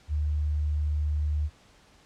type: tone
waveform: sine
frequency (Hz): 75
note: D2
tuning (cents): +37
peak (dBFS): -24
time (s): 0.08-1.5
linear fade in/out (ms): 50
effects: pink hiss -58 dBFS RMS until 2.05 s + low-pass 7000 Hz 12 dB/octave